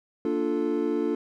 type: chord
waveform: triangle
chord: Bb major seventh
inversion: none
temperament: equal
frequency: 233.1 / 293.7 / 349.2 / 440 Hz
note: Bb3 / D4 / F4 / A4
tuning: 0 / 0 / 0 / 0 cents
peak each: -30 / -26 / -27 / -27 dBFS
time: 0.25-1.15 s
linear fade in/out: 2 ms
effects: none